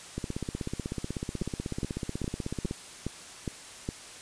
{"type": "two click trains", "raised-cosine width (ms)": 3, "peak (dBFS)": [-18, -19], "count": [7, 42], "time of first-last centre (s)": [[1.42, 3.889], [0.18, 2.711]], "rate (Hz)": [2.43, 16.2], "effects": ["white hiss -46 dBFS RMS until 4.21 s", "resampled to 22050 Hz"]}